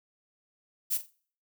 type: noise with echo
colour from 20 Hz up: violet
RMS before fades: -28 dBFS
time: 0.9-0.98 s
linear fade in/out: 20 ms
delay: 44 ms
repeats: 3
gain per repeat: -12 dB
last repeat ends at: 1.112 s
effects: noise-tail reverb RT60 0.5 s tail -23 dB re dry